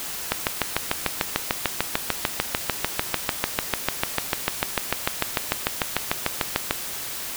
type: click train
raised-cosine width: 0.3 ms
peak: -3 dBFS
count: 44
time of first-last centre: 0.32-6.709 s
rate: 6.73 Hz
effects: white hiss -32 dBFS RMS until 7.36 s